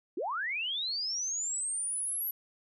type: linear sweep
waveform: sine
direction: up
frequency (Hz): 290.3 to 11840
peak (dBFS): -31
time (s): 0.17-2.31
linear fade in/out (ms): 5
effects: none